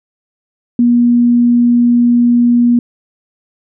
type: tone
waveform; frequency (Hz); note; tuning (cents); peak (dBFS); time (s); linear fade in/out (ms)
sine; 240; B3; -49; -6; 0.79-2.79; 2
effects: none